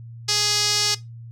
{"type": "tone with band-pass filter", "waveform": "sawtooth", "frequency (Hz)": 415.3, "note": "G#4", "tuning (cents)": 0, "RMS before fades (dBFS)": -21, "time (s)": [0.28, 0.95], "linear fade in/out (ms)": 10, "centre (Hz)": 5200, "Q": 3.3, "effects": ["noise-tail reverb RT60 0.2 s tail -18 dB re dry", "added 116 Hz sine -36 dBFS peak until 1.31 s"]}